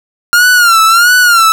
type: tone with vibrato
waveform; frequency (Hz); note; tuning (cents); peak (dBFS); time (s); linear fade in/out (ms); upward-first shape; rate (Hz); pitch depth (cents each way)
45% pulse; 1396; F6; -1; -4; 0.33-1.52; 0; sine; 1.5; 110
effects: none